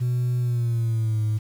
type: tone with pitch glide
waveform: sine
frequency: 123.47 to 108.11 Hz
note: B2 to A2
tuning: 0 to -30 cents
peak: -18 dBFS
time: 0-1.39 s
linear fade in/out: 20 ms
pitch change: -230 cents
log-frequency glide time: 0.39-1.22 s
effects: tanh soft clip ceiling -19 dBFS + 8-bit